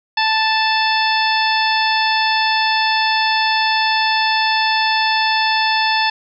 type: harmonic tone with a mistuned harmonic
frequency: 880 Hz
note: A5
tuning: in tune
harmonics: 1 / 2 / 3 / 4 / 5 / 6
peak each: -17 / -20 / -22 / -23 / -24 / -25 dBFS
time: 0.17-6.1 s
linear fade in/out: 5 ms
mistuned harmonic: 6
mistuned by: -20 cents
effects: none